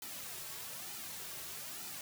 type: noise with flanger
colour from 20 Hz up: white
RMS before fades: -45 dBFS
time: 0.02-2.01 s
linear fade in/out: 2 ms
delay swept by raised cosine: 1.8 to 4.1 ms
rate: 1.1 Hz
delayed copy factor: -0.7
effects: none